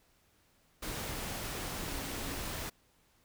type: tone in noise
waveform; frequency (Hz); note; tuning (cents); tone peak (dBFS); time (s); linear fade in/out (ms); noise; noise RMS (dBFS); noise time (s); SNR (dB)
sine; 276.5; C#4; -4; -47; 1.87-2.36; 10; pink; -39; 0.82-2.7; -11
effects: pink hiss -69 dBFS RMS until 3.24 s